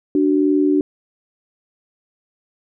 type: tone pair together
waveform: sine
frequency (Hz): 293.7 / 375.5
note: D4 / F#4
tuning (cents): 0 / +26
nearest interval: major third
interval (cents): 426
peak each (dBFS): -14 / -18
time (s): 0.15-0.81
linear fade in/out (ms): 2
effects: none